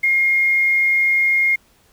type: tone with quantisation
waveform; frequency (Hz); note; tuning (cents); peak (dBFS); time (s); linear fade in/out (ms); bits
sine; 2136; C7; +35; -13; 0.03-1.56; 10; 7
effects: pink hiss -56 dBFS RMS until 1.92 s